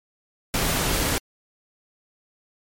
pink noise, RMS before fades -23 dBFS, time 0.54-1.18 s, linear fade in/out 0 ms, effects MP3 64 kbps

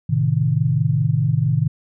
sine chord, A diminished, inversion none, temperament equal, 110 / 130.81 / 155.56 Hz, A2 / C3 / Eb3, 0 / 0 / 0 cents, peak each -21 / -19 / -19 dBFS, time 0.09-1.68 s, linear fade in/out 10 ms, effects none

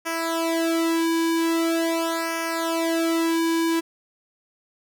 sawtooth tone with flanger, 330 Hz, E4, 2 cents sharp, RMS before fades -23 dBFS, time 0.05-3.81 s, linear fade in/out 20 ms, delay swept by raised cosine 0.25 to 1.55 ms, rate 0.43 Hz, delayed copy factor -1, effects none

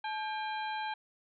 harmonic tone with a mistuned harmonic, 800 Hz, G5, 35 cents sharp, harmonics 1 / 2 / 3 / 4 / 5, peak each -35 / -41 / -45 / -47 / -49 dBFS, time 0.04-0.94 s, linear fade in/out 5 ms, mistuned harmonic 1, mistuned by +130 cents, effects none

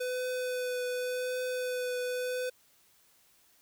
square tone with vibrato, 501 Hz, B4, 25 cents sharp, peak -32 dBFS, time 0-2.5 s, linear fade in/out 10 ms, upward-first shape triangle, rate 0.88 Hz, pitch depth 15 cents each way, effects white hiss -65 dBFS RMS until 3.61 s

